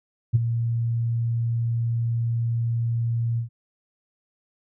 sine tone with ADSR envelope, 116.54 Hz, A#2, in tune, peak -11 dBFS, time 0.33-3.49 s, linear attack 23 ms, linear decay 22 ms, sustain -10 dB, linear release 110 ms, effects tanh soft clip ceiling -8 dBFS

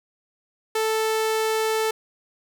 sawtooth tone, 440 Hz, A4, in tune, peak -17 dBFS, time 0.75-1.91 s, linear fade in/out 5 ms, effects none

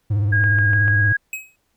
triangle tone with vibrato, 102.9 Hz, G#2, 16 cents flat, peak -14 dBFS, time 0.1-1.13 s, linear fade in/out 10 ms, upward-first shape sine, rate 17 Hz, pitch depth 88 cents each way
sine tone with pitch glide, 1633 to 1646.3 Hz, G#6 to G#6, -30 to -16 cents, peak -16 dBFS, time 0.32-1.17 s, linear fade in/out 10 ms, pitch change +14 cents, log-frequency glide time 0.68-0.82 s
click train, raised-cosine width 0.5 ms, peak -17 dBFS, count 4, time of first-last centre 0.44-0.881 s, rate 6.81 Hz
square tone with exponential decay, 2548 Hz, D#7, 41 cents sharp, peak -23 dBFS, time 1.33-1.56 s, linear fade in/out 2 ms, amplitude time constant 49 ms
effects pink hiss -68 dBFS RMS until 1.76 s

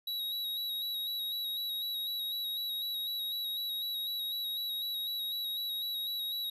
square tone with vibrato, 3856 Hz, B7, 42 cents flat, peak -34 dBFS, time 0.07-6.5 s, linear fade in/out 5 ms, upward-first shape square, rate 4 Hz, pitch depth 28 cents each way, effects none

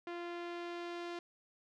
sawtooth tone with low-pass filter sweep, 346.2 Hz, F4, 15 cents flat, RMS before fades -43 dBFS, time 0.07-1.19 s, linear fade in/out 2 ms, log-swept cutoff 2700 to 4300 Hz, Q 1, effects none

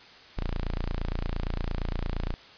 sawtooth tone, 28.68 Hz, A#0, 27 cents flat, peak -24 dBFS, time 0.37-2.34 s, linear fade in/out 0 ms, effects white hiss -50 dBFS RMS until 2.57 s + resampled to 11025 Hz

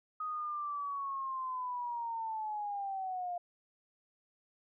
sine linear sweep, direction down, 1255 to 698.5 Hz, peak -35 dBFS, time 0.2-3.38 s, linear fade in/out 5 ms, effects none

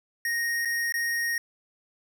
square tone with dropouts, 1864.7 Hz, A#6, in tune, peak -26 dBFS, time 0.25-1.38 s, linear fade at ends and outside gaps 2 ms, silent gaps 0.65-0.655 / 0.923-0.94 s, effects none

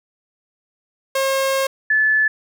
sawtooth / sine tone pair in turn, 538 / 1733.9 Hz, C5 / A6, +48 / -26 cents, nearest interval octave + minor sixth, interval 2026 cents, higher second, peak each -13 dBFS, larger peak neither, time 1.15-1.67 / 1.9-2.28 s, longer first, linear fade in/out 5 ms, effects none

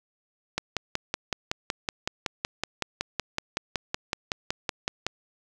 click train, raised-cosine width 0.2 ms, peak -9 dBFS, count 25, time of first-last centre 0.58-5.066 s, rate 5.35 Hz, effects none

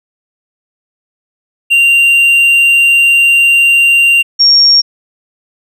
triangle / sine tone pair in turn, 2773 / 5546 Hz, F7 / F8, -13 / -13 cents, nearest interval octave, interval 1200 cents, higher second, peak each -3 dBFS, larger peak neither, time 1.7-4.23 / 4.39-4.82 s, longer first, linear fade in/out 20 ms, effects none

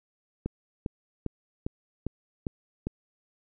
click train, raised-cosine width 3 ms, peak -17 dBFS, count 7, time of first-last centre 0.46-2.87 s, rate 2.49 Hz, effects none

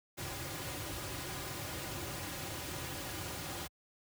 pink noise with comb filter, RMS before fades -41 dBFS, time 0.17-3.68 s, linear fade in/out 20 ms, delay 4.5 ms, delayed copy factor -0.6, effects high-pass 60 Hz 12 dB/octave

